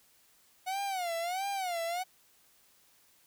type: tone with vibrato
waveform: 45% pulse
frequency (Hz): 730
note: F#5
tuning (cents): -24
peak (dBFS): -32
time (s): 0.66-2.04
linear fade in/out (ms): 20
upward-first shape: sine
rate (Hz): 1.5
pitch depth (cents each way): 160
effects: white hiss -65 dBFS RMS until 3.26 s